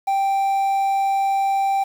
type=tone with quantisation; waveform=triangle; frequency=784 Hz; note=G5; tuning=in tune; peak=-15 dBFS; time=0.07-1.84 s; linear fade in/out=10 ms; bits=7; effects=none